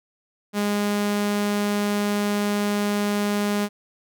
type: tone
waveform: sawtooth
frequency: 205.6 Hz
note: G#3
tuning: 17 cents flat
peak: -17 dBFS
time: 0.53-3.69 s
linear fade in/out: 50 ms
effects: none